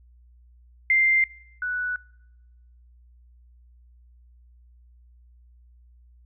sine tone pair in turn, 2093 / 1480 Hz, C7 / F#6, 0 / 0 cents, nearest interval tritone, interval 600 cents, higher first, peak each -16 / -25 dBFS, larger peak first, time 0.9-1.24 / 1.62-1.96 s, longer neither, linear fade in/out 2 ms, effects noise-tail reverb RT60 1.0 s tail -25 dB re dry + added 60 Hz sine -51 dBFS peak until 6.25 s

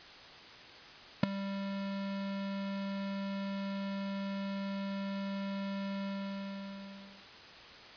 square tone with ADSR envelope, 196.7 Hz, G3, 6 cents sharp, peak -18 dBFS, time 1.23-7.25 s, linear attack 5 ms, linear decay 7 ms, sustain -18 dB, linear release 1200 ms, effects white hiss -51 dBFS RMS until 7.96 s + resampled to 11025 Hz

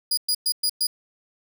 sawtooth tone bursts, 4898 Hz, D#8, 28 cents flat, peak -17 dBFS, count 5, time 0.11-0.87 s, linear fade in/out 5 ms, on 64 ms, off 110 ms, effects none

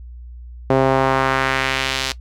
sawtooth tone with band-pass filter sweep, 133 Hz, C3, 29 cents sharp, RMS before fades -18 dBFS, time 0.7-2.12 s, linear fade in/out 2 ms, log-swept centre 530 to 4400 Hz, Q 1.2, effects noise-tail reverb RT60 0.1 s tail -18 dB re dry + added 60 Hz sine -33 dBFS peak until 2.2 s

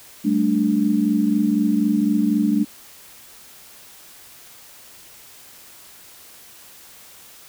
sine chord, G suspended second, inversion none, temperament equal, 196 / 220 / 293.7 Hz, G3 / A3 / D4, 0 / 0 / 0 cents, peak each -22 / -19 / -20 dBFS, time 0.24-2.65 s, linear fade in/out 20 ms, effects white hiss -45 dBFS RMS until 7.48 s

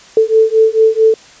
sine beating tone pair, 440 / 444.5 Hz, A4 / A4, 0 / +18 cents, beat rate 4.5 Hz, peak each -10 dBFS, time 0.17-1.14 s, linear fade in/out 2 ms, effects white hiss -40 dBFS RMS until 1.4 s + resampled to 16000 Hz

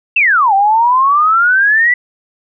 sine exponential two-way sweep, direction down then up, 2761 to 770 to 1992 Hz, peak -7 dBFS, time 0.16-1.94 s, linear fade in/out 5 ms, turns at 0.54 s, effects none

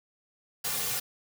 white noise with comb filter, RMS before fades -31 dBFS, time 0.64-1 s, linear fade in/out 10 ms, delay 3.1 ms, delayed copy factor -0.75, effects none

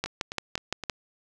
two click trains, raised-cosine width 0.2 ms, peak -10 / -17 dBFS, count 6 / 4, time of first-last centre 0.04-0.898 / 0.06-0.837 s, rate 5.83 / 3.86 Hz, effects none

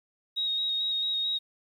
sine tone with vibrato, 3768 Hz, A#7, 18 cents sharp, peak -26 dBFS, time 0.36-1.39 s, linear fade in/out 20 ms, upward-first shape square, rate 4.5 Hz, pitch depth 17 cents each way, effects 10-bit

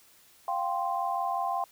sine chord, F suspended second, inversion none, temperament equal, 698.5 / 784 / 1046.5 Hz, F5 / G5 / C6, 0 / 0 / 0 cents, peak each -32 / -31 / -32 dBFS, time 0.48-1.64 s, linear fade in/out 2 ms, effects white hiss -59 dBFS RMS until 1.71 s

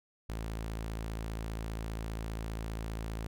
sawtooth tone, 55 Hz, A1, in tune, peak -32 dBFS, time 0.29-3.27 s, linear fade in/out 5 ms, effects none

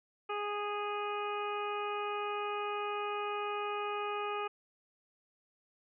harmonic tone, 413.4 Hz, G#4, 8 cents flat, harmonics 1 / 2 / 3 / 4 / 5 / 6 / 7, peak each -38 / -40 / -38 / -51 / -53 / -44 / -49 dBFS, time 0.29-4.48 s, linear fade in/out 10 ms, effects none

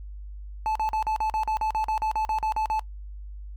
triangle tone bursts, 870 Hz, A5, 20 cents flat, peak -21 dBFS, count 16, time 0.66-2.794 s, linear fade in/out 0 ms, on 94 ms, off 42 ms, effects noise-tail reverb RT60 0.1 s tail -20 dB re dry + added 50 Hz sine -36 dBFS peak until 3.56 s

